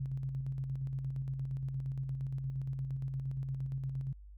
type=tone with tremolo; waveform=sine; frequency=133.9 Hz; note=C3; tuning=40 cents sharp; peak=-33 dBFS; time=0-4.13 s; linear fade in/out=10 ms; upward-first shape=square; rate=8.6 Hz; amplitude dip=35%; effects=added 50 Hz sine -49 dBFS peak until 4.37 s